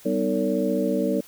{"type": "tone cluster", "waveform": "sine", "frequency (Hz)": [194.2, 249.7, 311.3, 453.4, 567], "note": ["G3", "B3", "D#4", "A#4", "C#5"], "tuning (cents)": [-16, 19, 1, -48, 39], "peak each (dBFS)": -27, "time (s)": [0.05, 1.21], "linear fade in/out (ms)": 10, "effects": ["white hiss -49 dBFS RMS until 1.27 s"]}